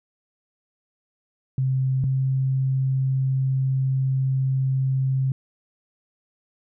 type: tone pair in turn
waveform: sine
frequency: 131.6 / 132.75 Hz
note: C3 / C3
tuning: +10 / +25 cents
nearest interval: unison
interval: 15 cents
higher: second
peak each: -19 dBFS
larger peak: neither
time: 1.58-2.04 / 2.04-5.32 s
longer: second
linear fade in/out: 2 ms
effects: none